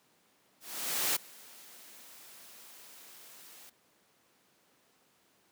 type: noise with ADSR envelope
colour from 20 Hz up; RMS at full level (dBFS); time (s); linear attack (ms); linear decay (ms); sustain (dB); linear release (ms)
white; -29; 0.6-3.7; 560; 9; -24; 11
effects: pink hiss -68 dBFS RMS until 5.51 s + high-pass 200 Hz 12 dB/octave